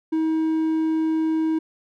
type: tone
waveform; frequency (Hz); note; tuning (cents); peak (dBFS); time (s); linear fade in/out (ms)
triangle; 318.5; D#4; +41; -17; 0.12-1.59; 10
effects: none